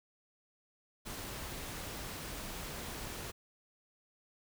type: noise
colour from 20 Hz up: pink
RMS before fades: -43 dBFS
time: 1.05-3.32 s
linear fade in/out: 20 ms
effects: none